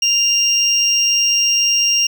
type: tone pair together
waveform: triangle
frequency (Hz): 2794 / 5598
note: F7 / F8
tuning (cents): 0 / +3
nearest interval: octave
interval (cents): 1203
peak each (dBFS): -15 / -13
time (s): 0.02-2.07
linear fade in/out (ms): 5
effects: none